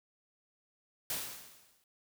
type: noise with exponential decay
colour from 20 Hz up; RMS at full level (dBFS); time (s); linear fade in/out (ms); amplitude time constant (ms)
white; -34; 1.1-1.84; 2; 160
effects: none